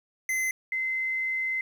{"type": "tone pair in turn", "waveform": ["square", "sine"], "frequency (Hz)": [2053, 2061], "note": ["C7", "C7"], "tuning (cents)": [-33, -27], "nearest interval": "unison", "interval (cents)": 6, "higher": "second", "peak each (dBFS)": -26, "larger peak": "neither", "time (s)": [[0.29, 0.51], [0.72, 1.61]], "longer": "second", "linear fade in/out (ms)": 2, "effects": ["10-bit"]}